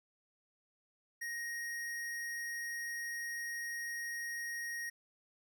square tone, 1874 Hz, A#6, 9 cents sharp, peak -39 dBFS, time 1.21-4.9 s, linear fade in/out 10 ms, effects none

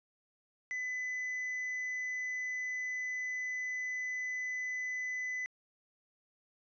triangle tone, 2006 Hz, B6, 26 cents sharp, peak -33 dBFS, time 0.71-5.46 s, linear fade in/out 0 ms, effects resampled to 16000 Hz

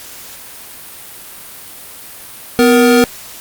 square tone pair together, 250 / 471.9 Hz, B3 / A#4, +21 / +21 cents, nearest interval major seventh, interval 1100 cents, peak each -10 dBFS, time 2.59-3.04 s, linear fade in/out 0 ms, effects white hiss -33 dBFS RMS until 3.4 s + Opus 48 kbps

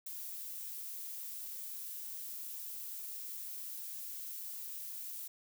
violet noise with ADSR envelope, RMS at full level -41 dBFS, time 0.06-5.28 s, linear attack 7 ms, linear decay 11 ms, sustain -3 dB, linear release 8 ms, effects none

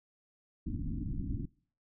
pink low-pass noise, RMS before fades -36 dBFS, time 0.66-1.46 s, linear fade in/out 10 ms, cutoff 320 Hz, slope 96 dB/octave, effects noise-tail reverb RT60 0.5 s tail -24 dB re dry

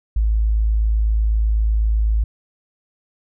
sine tone, 54 Hz, A1, 32 cents flat, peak -14 dBFS, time 0.16-2.24 s, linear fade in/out 5 ms, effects none

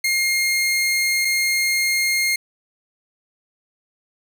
sawtooth tone pair in turn, 2130 / 2130 Hz, C7 / C7, +30 / +30 cents, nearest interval unison, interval 0 cents, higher neither, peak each -14 dBFS, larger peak neither, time 0.04-1.25 / 1.25-2.36 s, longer first, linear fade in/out 5 ms, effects none

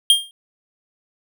square tone with exponential decay, 3211 Hz, G7, 41 cents sharp, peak -7 dBFS, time 0.1-0.31 s, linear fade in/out 1 ms, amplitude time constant 44 ms, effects none

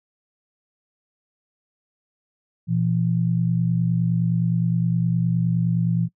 sine tone pair together, 119.93 / 169.6 Hz, A#2 / E3, +50 / +50 cents, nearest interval tritone, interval 600 cents, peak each -22 / -20 dBFS, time 2.67-6.09 s, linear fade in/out 50 ms, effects noise-tail reverb RT60 0.1 s tail -23 dB re dry

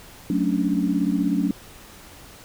sine chord, D major seventh, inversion first, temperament equal, 185 / 220 / 277.2 / 293.7 Hz, F#3 / A3 / C#4 / D4, 0 / 0 / 0 / 0 cents, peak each -24 / -26 / -24 / -25 dBFS, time 0.3-1.51 s, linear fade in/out 2 ms, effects pink hiss -45 dBFS RMS until 2.44 s

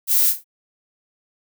violet noise with echo, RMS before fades -17 dBFS, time 0.07-0.34 s, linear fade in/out 50 ms, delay 26 ms, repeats 4, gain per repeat -7 dB, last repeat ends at 0.444 s, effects none

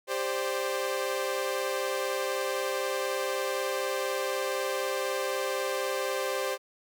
sawtooth chord, G suspended fourth, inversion none, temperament equal with one note detuned, 395.2 / 523.3 / 587.3 Hz, G4 / C5 / D5, +14 / 0 / 0 cents, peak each -30 / -27 / -32 dBFS, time 0.07-6.58 s, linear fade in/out 50 ms, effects none

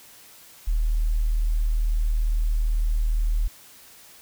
sine tone, 38.89 Hz, D#1, in tune, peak -19 dBFS, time 0.67-3.48 s, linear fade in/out 10 ms, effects white hiss -49 dBFS RMS until 4.21 s

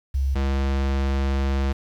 sine / square tone pair in turn, 67.6 / 68.03 Hz, C#2 / C#2, -43 / -32 cents, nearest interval unison, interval 11 cents, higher second, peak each -19 / -21 dBFS, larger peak first, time 0.14-0.35 / 0.35-1.73 s, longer second, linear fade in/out 10 ms, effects low-pass 5000 Hz 12 dB/octave + 8-bit

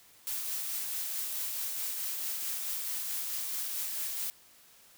blue noise with tremolo, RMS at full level -34 dBFS, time 0.27-4.3 s, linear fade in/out 0 ms, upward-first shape triangle, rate 4.6 Hz, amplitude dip 30%, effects white hiss -59 dBFS RMS until 4.97 s

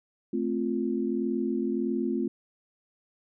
sine chord, F major, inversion first, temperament equal, 220 / 261.6 / 349.2 Hz, A3 / C4 / F4, 0 / 0 / 0 cents, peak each -30 dBFS, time 0.33-2.28 s, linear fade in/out 5 ms, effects none

